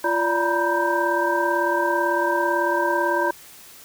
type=tone cluster; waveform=sine; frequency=346.1 / 580 / 939 / 977 / 1567 Hz; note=F4 / D5 / A#5 / B5 / G6; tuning=-16 / -22 / +12 / -19 / -1 cents; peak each=-25 dBFS; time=0.04-3.31 s; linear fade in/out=5 ms; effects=white hiss -45 dBFS RMS until 3.84 s